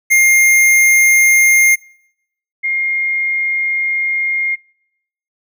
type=tone pair in turn; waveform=square / sine; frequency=2120 / 2128 Hz; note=C7 / C7; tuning=+22 / +29 cents; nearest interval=unison; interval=7 cents; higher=second; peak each=-8 / -14 dBFS; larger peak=first; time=0.1-1.76 / 2.63-4.56 s; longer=second; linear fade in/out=20 ms; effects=noise-tail reverb RT60 0.8 s tail -26 dB re dry